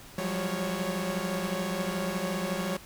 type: tone cluster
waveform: sawtooth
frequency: 175 / 186.1 / 200.2 / 554 Hz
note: F3 / F#3 / G3 / C#5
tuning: +4 / +10 / +37 / -1 cents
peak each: -31 dBFS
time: 0.18-2.77 s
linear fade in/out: 5 ms
effects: pink hiss -49 dBFS RMS until 2.85 s